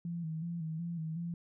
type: tone with vibrato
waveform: sine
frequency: 164.81 Hz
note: E3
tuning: in tune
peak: -35 dBFS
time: 0.05-1.34 s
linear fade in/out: 2 ms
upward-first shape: square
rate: 2.7 Hz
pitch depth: 59 cents each way
effects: none